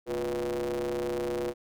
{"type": "ring-modulated tone", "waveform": "45% pulse", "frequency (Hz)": 67.1, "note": "C2", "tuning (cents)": 44, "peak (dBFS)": -26, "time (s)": [0.06, 1.54], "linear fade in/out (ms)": 50, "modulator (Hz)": 422, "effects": []}